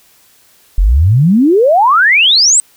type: exponential sweep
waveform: sine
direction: up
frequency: 40.73 to 8350 Hz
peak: -5 dBFS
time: 0.78-2.6 s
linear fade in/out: 0 ms
effects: white hiss -48 dBFS RMS until 2.76 s